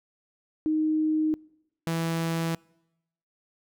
sine / sawtooth tone pair in turn, 311.1 / 164.99 Hz, D#4 / E3, 0 / +2 cents, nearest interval major seventh, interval 1098 cents, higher first, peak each -22 dBFS, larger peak neither, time 0.66-1.34 / 1.87-2.55 s, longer neither, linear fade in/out 0 ms, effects noise-tail reverb RT60 0.9 s tail -26 dB re dry

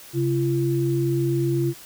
sine tone pair together, 135.2 / 340.7 Hz, C#3 / F4, -43 / -43 cents, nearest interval octave + major third, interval 1600 cents, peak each -22 dBFS, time 0.13-1.74 s, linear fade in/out 50 ms, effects white hiss -44 dBFS RMS until 1.85 s

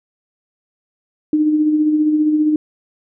sine tone with tremolo, 305 Hz, D#4, 34 cents flat, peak -10 dBFS, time 1.33-2.56 s, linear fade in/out 2 ms, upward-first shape sine, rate 15 Hz, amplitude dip 40%, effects none

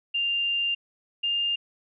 sine tone pair in turn, 2794 / 2808 Hz, F7 / F7, 0 / +9 cents, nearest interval unison, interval 9 cents, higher second, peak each -23 dBFS, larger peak neither, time 0.14-0.75 / 1.23-1.56 s, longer first, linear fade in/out 10 ms, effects none

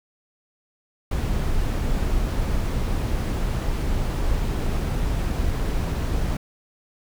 brown noise, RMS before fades -23 dBFS, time 1.11-6.37 s, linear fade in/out 5 ms, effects none

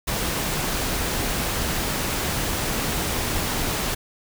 pink noise, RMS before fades -25 dBFS, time 0.07-3.95 s, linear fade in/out 10 ms, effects none

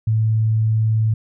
sine tone, 110.2 Hz, A2, 3 cents sharp, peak -14 dBFS, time 0.07-1.14 s, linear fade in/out 5 ms, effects none

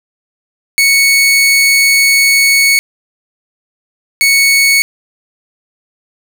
sawtooth tone bursts at uneven times, 2217 Hz, C#7, in tune, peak -3 dBFS, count 2, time 0.78-2.79 / 4.21-4.82 s, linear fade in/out 0 ms, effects none

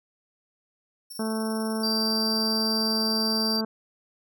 15% pulse tone with tremolo, 5450 Hz, F8, 43 cents flat, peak -31 dBFS, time 1.1-3.57 s, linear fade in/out 10 ms, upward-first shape square, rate 20 Hz, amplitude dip 45%
harmonic tone, 220.3 Hz, A3, 2 cents sharp, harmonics 1 / 2 / 3 / 4 / 5 / 6 / 7, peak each -27 / -33 / -37 / -39 / -41 / -43 / -44 dBFS, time 1.19-3.65 s, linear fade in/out 5 ms
triangle tone, 4699 Hz, D8, in tune, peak -24 dBFS, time 1.83-3.61 s, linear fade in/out 5 ms
effects none

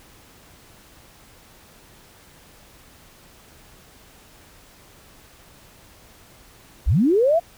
sine linear sweep, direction up, 34.65 to 704 Hz, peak -14 dBFS, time 6.86-7.4 s, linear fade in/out 20 ms, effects pink hiss -50 dBFS RMS until 7.57 s

